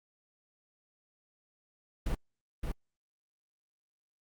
brown noise with echo, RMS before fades -31 dBFS, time 2.06-2.15 s, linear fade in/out 5 ms, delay 570 ms, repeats 1, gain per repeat -3 dB, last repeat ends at 2.72 s, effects Opus 48 kbps

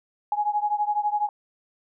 sine beating tone pair, 830.6 / 842.6 Hz, G#5 / G#5, 0 / +25 cents, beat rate 12 Hz, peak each -24 / -26 dBFS, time 0.32-1.29 s, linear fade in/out 2 ms, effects none

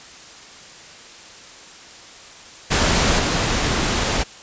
pink noise with level steps, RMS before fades -17 / -20 dBFS, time 2.7-4.24 s, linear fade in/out 20 ms, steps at 3.19 s, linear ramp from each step 2 ms, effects white hiss -41 dBFS RMS until 4.42 s + resampled to 16000 Hz

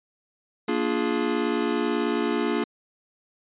square chord, Bb dominant seventh, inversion none, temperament just, 233.1 / 291.4 / 349.6 / 419.5 Hz, Bb3 / D4 / F4 / Ab4, 0 / -13 / +2 / +17 cents, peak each -29 dBFS, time 0.68-2.64 s, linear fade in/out 5 ms, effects resampled to 8000 Hz

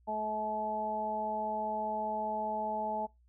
harmonic tone, 215 Hz, A3, 40 cents flat, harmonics 1 / 2 / 3 / 4, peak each -42 / -44 / -37 / -34 dBFS, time 0.07-3.07 s, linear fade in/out 20 ms, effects noise-tail reverb RT60 0.2 s tail -25 dB re dry + added 60 Hz sine -62 dBFS peak until 3.28 s

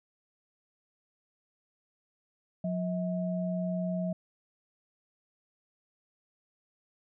sine tone pair together, 179.59 / 640 Hz, F3 / D#5, +49 / +49 cents, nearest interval octave + minor seventh, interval 2200 cents, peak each -30 / -35 dBFS, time 2.64-4.13 s, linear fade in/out 5 ms, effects none

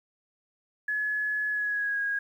sine tone with pitch glide, 1700 to 1641.1 Hz, G#6 to G#6, +40 to -21 cents, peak -26 dBFS, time 0.88-2.19 s, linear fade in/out 5 ms, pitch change -61 cents, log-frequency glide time 1.49-2.01 s, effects 10-bit

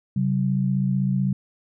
sine tone pair together, 134.7 / 190.49 Hz, C#3 / G3, -49 / -49 cents, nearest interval tritone, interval 600 cents, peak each -22 dBFS, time 0.16-1.33 s, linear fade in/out 5 ms, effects none

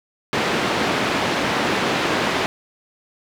pink band-pass noise, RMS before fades -21 dBFS, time 0.33-2.46 s, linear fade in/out 0 ms, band 210 to 3400 Hz, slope 12 dB/octave, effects none

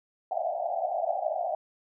pink band-pass noise, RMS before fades -30 dBFS, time 0.31-1.55 s, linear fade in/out 2 ms, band 610 to 770 Hz, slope 96 dB/octave, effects none

